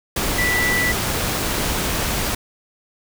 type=tone in noise; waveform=sine; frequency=1971 Hz; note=B6; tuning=4 cents flat; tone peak=-18 dBFS; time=0.38-0.92 s; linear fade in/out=5 ms; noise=pink; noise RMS=-22 dBFS; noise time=0.16-2.35 s; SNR=+1 dB; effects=none